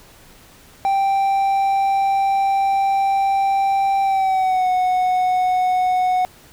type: tone with pitch glide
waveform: triangle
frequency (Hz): 784 to 735.7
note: G5 to F#5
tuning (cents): 0 to -10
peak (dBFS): -13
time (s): 0.85-6.25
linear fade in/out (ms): 0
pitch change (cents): -110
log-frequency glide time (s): 4.02-4.68
effects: pink hiss -47 dBFS RMS until 6.52 s